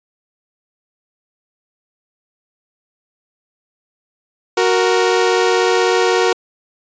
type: tone pair together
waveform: sawtooth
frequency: 370 / 466.2 Hz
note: F#4 / A#4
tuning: 0 / 0 cents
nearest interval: major third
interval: 400 cents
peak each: -11 dBFS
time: 4.57-6.33 s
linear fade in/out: 5 ms
effects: resampled to 16000 Hz